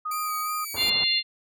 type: tone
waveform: sine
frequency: 1244.5 Hz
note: D#6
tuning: in tune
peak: -27 dBFS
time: 0.05-0.65 s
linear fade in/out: 10 ms
type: tone with vibrato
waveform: 5% pulse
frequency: 2322 Hz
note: D7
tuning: 20 cents flat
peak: -23 dBFS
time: 0.11-0.9 s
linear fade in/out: 5 ms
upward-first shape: sine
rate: 2.8 Hz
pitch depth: 39 cents each way
type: low-pass noise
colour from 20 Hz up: white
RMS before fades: -38 dBFS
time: 0.74-1.04 s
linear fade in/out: 2 ms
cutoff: 1200 Hz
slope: 24 dB/octave
type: harmonic tone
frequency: 698.5 Hz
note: F5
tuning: in tune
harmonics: 3 / 4 / 5 / 6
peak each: -30 / -27 / -28 / -23 dBFS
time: 0.76-1.23 s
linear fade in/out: 50 ms
effects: none